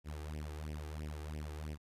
sawtooth tone with flanger, 76 Hz, D#2, 40 cents flat, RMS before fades -43 dBFS, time 0.04-1.78 s, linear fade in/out 50 ms, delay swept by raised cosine 0.36 to 2.56 ms, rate 3 Hz, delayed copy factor +0.85, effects resampled to 32000 Hz + 13-bit

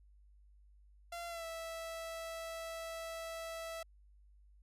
sawtooth tone with pitch glide, 686 to 657.3 Hz, F5 to E5, -31 to -5 cents, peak -38 dBFS, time 1.12-3.83 s, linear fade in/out 5 ms, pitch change -74 cents, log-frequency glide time 1.28-1.45 s, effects added 50 Hz sine -60 dBFS peak until 4.62 s + resampled to 32000 Hz

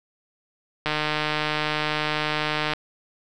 click train, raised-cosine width 0.3 ms, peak -8 dBFS, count 286, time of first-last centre 0.86-2.735 s, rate 152 Hz, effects none

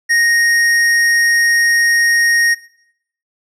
square tone, 1864.7 Hz, A#6, in tune, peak -11 dBFS, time 0.09-2.55 s, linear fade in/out 20 ms, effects noise-tail reverb RT60 0.7 s tail -17 dB re dry + low-pass 10000 Hz 12 dB/octave

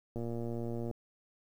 click train, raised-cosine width 2 ms, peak -26 dBFS, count 89, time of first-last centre 0.16-0.912 s, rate 117 Hz, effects 10-bit

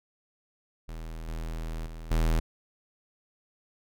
square tone with level steps, 40.43 Hz, E1, 33 cents flat, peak -37 / -33 / -39 / -23 dBFS, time 0.88-2.4 s, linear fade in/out 10 ms, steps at 1.28 / 1.86 / 2.11 s, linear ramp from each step 2 ms, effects none

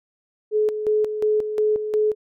sine tone with tremolo, 426.8 Hz, G#4, 47 cents sharp, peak -16 dBFS, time 0.51-2.15 s, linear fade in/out 50 ms, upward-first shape square, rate 2.8 Hz, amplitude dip 60%, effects none

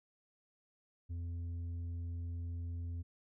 sine tone with tanh clipping, 85.5 Hz, F2, 36 cents flat, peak -39 dBFS, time 1.09-3.03 s, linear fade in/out 20 ms, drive 5 dB, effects none

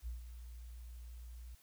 sine tone with ADSR envelope, 59.2 Hz, A#1, 27 cents sharp, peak -38 dBFS, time 0.02-1.55 s, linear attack 49 ms, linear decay 140 ms, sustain -9 dB, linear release 4 ms, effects white hiss -67 dBFS RMS until 1.62 s

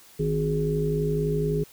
harmonic tone, 51.91 Hz, G#1, in tune, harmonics 1 / 3 / 5 / 7 / 8, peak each -34 / -25 / -35 / -36 / -26 dBFS, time 0.19-1.64 s, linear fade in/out 10 ms, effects white hiss -52 dBFS RMS until 1.72 s

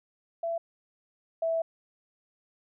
sine tone pair in turn, 670 / 657 Hz, E5 / E5, +28 / -6 cents, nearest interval unison, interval 34 cents, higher first, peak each -28 / -25 dBFS, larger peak second, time 0.43-0.58 / 1.42-1.62 s, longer second, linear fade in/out 5 ms, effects none

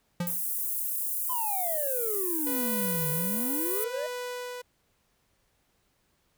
square tone with exponential decay, 174.61 Hz, F3, in tune, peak -26 dBFS, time 0.2-0.44 s, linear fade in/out 5 ms, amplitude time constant 51 ms
pink high-pass noise, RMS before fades -31 dBFS, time 0.27-3.84 s, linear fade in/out 0 ms, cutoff 11000 Hz, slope 24 dB/octave
triangle exponential two-way sweep, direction down then up, 1036 to 147.2 to 628 Hz, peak -29 dBFS, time 1.29-4.07 s, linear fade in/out 10 ms, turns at 3.1 s
sawtooth tone with tremolo, 493.9 Hz, B4, in tune, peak -29 dBFS, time 2.46-4.62 s, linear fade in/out 10 ms, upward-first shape sine, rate 0.74 Hz, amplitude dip 50%
effects pink hiss -71 dBFS RMS until 6.37 s

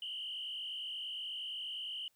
sine tone with frequency modulation, 2987 Hz, F#7, 16 cents sharp, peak -38 dBFS, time 0.02-2.08 s, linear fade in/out 2 ms, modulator 48.5 Hz, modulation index 2.9, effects tanh soft clip ceiling -34 dBFS + white hiss -75 dBFS RMS until 2.15 s

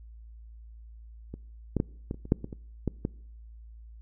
clicks, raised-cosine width 3 ms, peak -25 / -13 / -12 / -19 / -30 / -29 / -8 / -22 / -25 / -14 / -15 dBFS, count 11, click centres 1.34 / 1.767 / 1.801 / 2.111 / 2.144 / 2.254 / 2.321 / 2.444 / 2.528 / 2.877 / 3.051 s, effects noise-tail reverb RT60 0.7 s tail -24 dB re dry + added 56 Hz sine -45 dBFS peak until 4.01 s

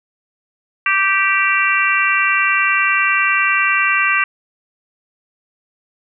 harmonic tone, 390 Hz, G4, 9 cents flat, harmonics 3 / 4 / 5 / 6 / 7, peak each -19 / -19 / -19 / -19 / -19 dBFS, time 0.86-4.24 s, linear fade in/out 2 ms, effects none

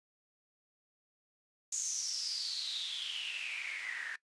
white noise with band-pass filter sweep, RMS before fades -39 dBFS, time 1.72-4.16 s, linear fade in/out 5 ms, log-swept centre 6900 to 1700 Hz, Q 9.8, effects noise-tail reverb RT60 0.1 s tail -19 dB re dry + resampled to 22050 Hz

